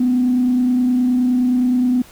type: tone with frequency modulation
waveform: sine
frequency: 250 Hz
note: B3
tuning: 21 cents sharp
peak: -12 dBFS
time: 0-2.02 s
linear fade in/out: 5 ms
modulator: 29.6 Hz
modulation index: 0.27
effects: tanh soft clip ceiling -8 dBFS + pink hiss -44 dBFS RMS until 2.11 s